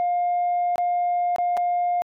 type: tone with dropouts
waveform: sine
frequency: 707 Hz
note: F5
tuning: 21 cents sharp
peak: -18 dBFS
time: 0-2.02 s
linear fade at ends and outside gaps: 0 ms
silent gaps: 0.758-0.781 / 1.361-1.384 / 1.569-1.574 s
effects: tanh soft clip ceiling -17 dBFS